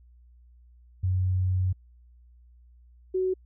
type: tone pair in turn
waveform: sine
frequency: 92.4 / 372.9 Hz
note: F#2 / F#4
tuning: -2 / +14 cents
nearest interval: 2 octaves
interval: 2416 cents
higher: second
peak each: -22 / -23 dBFS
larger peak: first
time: 1.03-1.73 / 3.14-3.34 s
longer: first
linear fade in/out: 10 ms
effects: added 60 Hz sine -52 dBFS peak until 3.45 s